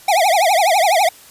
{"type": "tone with vibrato", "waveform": "square", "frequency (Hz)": 732, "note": "F#5", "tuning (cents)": -19, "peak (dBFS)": -12, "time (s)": [0.08, 1.09], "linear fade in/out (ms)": 5, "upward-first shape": "triangle", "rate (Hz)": 12, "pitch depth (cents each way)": 280, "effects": ["white hiss -43 dBFS RMS until 1.3 s", "resampled to 32000 Hz"]}